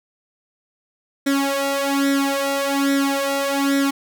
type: tone with flanger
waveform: sawtooth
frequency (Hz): 277.2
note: C#4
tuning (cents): 0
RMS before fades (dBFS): -20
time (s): 1.26-3.91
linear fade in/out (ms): 10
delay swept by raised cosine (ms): 0.53 to 2.13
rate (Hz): 1.2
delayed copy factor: +0.85
effects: none

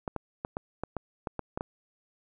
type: clicks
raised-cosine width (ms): 1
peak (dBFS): -18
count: 10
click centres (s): 0.078 / 0.163 / 0.449 / 0.569 / 0.836 / 0.967 / 1.272 / 1.393 / 1.575 / 1.609
effects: none

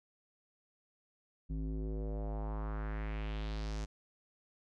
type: tone with low-pass filter sweep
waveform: square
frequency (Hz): 53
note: G#1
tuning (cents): +36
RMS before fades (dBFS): -38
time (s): 1.49-3.86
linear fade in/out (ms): 20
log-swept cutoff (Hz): 220 to 6700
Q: 2.3
effects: none

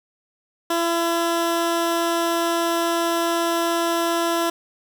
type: tone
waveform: 15% pulse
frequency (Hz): 337.2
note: E4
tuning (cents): +39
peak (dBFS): -13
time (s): 0.7-4.5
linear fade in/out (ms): 5
effects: none

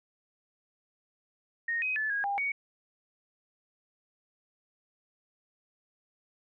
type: tone with pitch steps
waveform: sine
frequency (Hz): 1856 / 2521 / 1736 / 1641 / 803 / 2240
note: A#6 / D#7 / A6 / G#6 / G5 / C#7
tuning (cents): -8 / +22 / -24 / -21 / +41 / +18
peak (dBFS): -28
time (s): 1.68-2.52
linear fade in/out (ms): 5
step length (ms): 140
effects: none

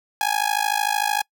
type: tone with amplitude modulation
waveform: sawtooth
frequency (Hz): 830.6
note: G#5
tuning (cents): 0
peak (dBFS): -12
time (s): 0.21-1.22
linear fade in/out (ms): 0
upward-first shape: sine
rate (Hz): 53.3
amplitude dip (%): 95
effects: noise-tail reverb RT60 0.1 s tail -25 dB re dry

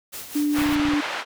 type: noise with tremolo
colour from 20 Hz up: white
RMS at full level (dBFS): -34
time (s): 0.12-0.76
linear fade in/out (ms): 20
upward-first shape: sine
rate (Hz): 4.8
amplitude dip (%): 55
type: tone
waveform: sine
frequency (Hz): 294.2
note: D4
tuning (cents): +3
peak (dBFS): -19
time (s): 0.35-1.01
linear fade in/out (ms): 10
type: band-pass noise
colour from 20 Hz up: pink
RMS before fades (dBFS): -29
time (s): 0.53-1.25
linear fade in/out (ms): 50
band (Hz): 810 to 3000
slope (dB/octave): 12
type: clicks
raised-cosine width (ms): 5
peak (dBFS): -22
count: 10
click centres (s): 0.587 / 0.618 / 0.661 / 0.692 / 0.726 / 0.76 / 0.798 / 0.853 / 0.886 / 0.936
effects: none

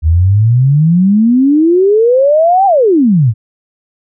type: exponential two-way sweep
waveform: sine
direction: up then down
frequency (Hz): 75.8 to 803 to 101.2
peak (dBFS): -5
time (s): 0.02-3.34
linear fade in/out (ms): 50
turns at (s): 2.66
effects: none

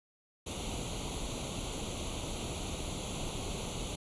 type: noise with comb filter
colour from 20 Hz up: pink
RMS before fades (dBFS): -38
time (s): 0.46-3.96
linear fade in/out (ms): 10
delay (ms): 0.29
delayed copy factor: +0.85
effects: resampled to 24000 Hz

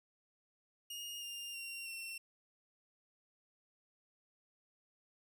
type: tone with pitch steps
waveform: sawtooth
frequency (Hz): 2851 / 2804 / 2757 / 2711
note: F7 / F7 / F7 / E7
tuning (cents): +35 / +6 / -23 / +48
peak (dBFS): -40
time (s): 0.9-2.18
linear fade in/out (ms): 5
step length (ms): 320
effects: none

